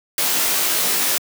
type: noise with comb filter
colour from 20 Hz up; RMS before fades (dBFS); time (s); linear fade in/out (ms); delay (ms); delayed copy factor
white; -19; 0.18-1.18; 2; 18; -0.8
effects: high-pass 200 Hz 12 dB/octave